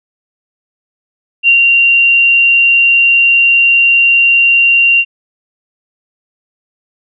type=tone with ADSR envelope; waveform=sine; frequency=2765 Hz; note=F7; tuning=18 cents flat; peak=-3 dBFS; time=1.43-5.05 s; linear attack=49 ms; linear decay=92 ms; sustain=-2 dB; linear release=55 ms; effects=none